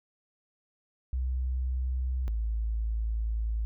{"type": "tone pair in turn", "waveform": "sine", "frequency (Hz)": [63.6, 55.17], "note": ["C2", "A1"], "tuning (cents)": [-48, 5], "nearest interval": "major second", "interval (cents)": 247, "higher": "first", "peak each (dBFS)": -27, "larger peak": "neither", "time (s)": [[1.13, 2.28], [2.28, 3.65]], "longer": "second", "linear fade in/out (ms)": 0, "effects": []}